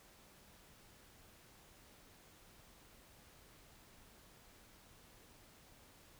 silence, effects pink hiss -63 dBFS RMS until 6.19 s

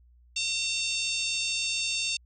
harmonic tone, 907 Hz, A#5, 48 cents flat, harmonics 3 / 4 / 5 / 6 / 7 / 8 / 9, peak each -31 / -33 / -35 / -37 / -38 / -39 / -40 dBFS, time 0.36-2.17 s, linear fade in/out 5 ms, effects added 60 Hz sine -55 dBFS peak until 2.25 s

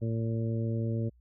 harmonic tone, 113.6 Hz, A#2, 44 cents flat, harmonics 1 / 2 / 3 / 4 / 5, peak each -29 / -35 / -39 / -41 / -43 dBFS, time 0.01-1.1 s, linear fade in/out 20 ms, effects added 60 Hz sine -58 dBFS peak until 1.2 s

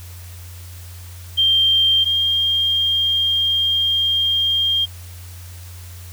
sine tone pair in turn, 3172 / 3209 Hz, G7 / G7, +20 / +40 cents, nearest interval unison, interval 20 cents, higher second, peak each -12 / -15 dBFS, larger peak first, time 1.37-2.05 / 2.05-4.86 s, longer second, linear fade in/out 20 ms, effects added 88 Hz sine -34 dBFS peak until 6.12 s + white hiss -43 dBFS RMS until 6.12 s

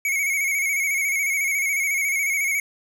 square tone with vibrato, 2217 Hz, C#7, in tune, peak -21 dBFS, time 0.05-2.6 s, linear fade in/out 2 ms, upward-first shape square, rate 14 Hz, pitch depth 43 cents each way, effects none

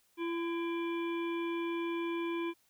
harmonic tone with a mistuned harmonic, 338.3 Hz, E4, 45 cents sharp, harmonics 1 / 3 / 5 / 7 / 9 / 10, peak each -33 / -42 / -51 / -44 / -56 / -53 dBFS, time 0.17-2.54 s, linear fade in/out 50 ms, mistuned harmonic 5, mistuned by -50 cents, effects white hiss -71 dBFS RMS until 2.69 s

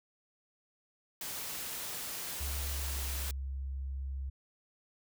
white noise, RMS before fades -40 dBFS, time 1.21-3.31 s, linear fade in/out 2 ms
sine tone with pitch glide, 69.6 to 67.31 Hz, C#2 to C2, +8 to +50 cents, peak -35 dBFS, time 2.4-4.3 s, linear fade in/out 10 ms, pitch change -58 cents, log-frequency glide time 2.8-2.96 s
effects none

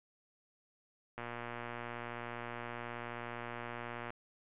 click train, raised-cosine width 0.5 ms, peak -27 dBFS, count 349, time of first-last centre 1.18-4.104 s, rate 119 Hz, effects resampled to 8000 Hz

